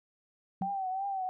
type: tone with exponential decay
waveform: sine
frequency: 186.1 Hz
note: F#3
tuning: 10 cents sharp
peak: -29 dBFS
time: 0.61-0.76 s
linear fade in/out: 5 ms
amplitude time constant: 31 ms
type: tone with vibrato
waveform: sine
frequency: 770 Hz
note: G5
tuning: 31 cents flat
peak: -31 dBFS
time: 0.62-1.29 s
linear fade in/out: 0 ms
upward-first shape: triangle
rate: 2.8 Hz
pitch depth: 77 cents each way
effects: none